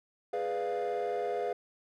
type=chord; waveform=triangle; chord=G# diminished seventh; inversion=none; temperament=equal; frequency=415.3 / 493.9 / 587.3 / 698.5 Hz; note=G#4 / B4 / D5 / F5; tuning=0 / 0 / 0 / 0 cents; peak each=-32 / -32 / -38 / -32 dBFS; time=0.33-1.53 s; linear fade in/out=5 ms; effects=tanh soft clip ceiling -24 dBFS